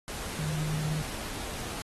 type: tone in noise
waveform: sine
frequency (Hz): 153.9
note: D#3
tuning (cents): -19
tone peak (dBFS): -29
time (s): 0.39-1.02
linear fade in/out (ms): 0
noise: pink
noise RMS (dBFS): -38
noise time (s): 0.08-1.82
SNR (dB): +6
effects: AAC 32 kbps